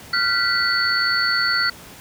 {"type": "tone cluster", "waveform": "sine", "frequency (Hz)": [1389, 1508, 1967, 4452], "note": ["F6", "F#6", "B6", "C#8"], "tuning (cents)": [-10, 32, -7, 7], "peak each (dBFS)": [-21, -26, -24, -21], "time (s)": [0.13, 1.7], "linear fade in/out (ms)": 5, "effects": ["pink hiss -41 dBFS RMS until 2 s", "high-pass 60 Hz 12 dB/octave"]}